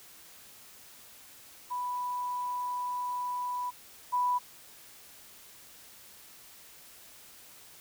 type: tone pair in turn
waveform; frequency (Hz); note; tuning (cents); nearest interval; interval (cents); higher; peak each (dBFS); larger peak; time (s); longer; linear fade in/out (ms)
sine; 987.8 / 987.8; B5 / B5; 0 / 0; unison; 0; neither; -31 / -25; second; 1.7-3.71 / 4.12-4.39; first; 20
effects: white hiss -53 dBFS RMS until 7.8 s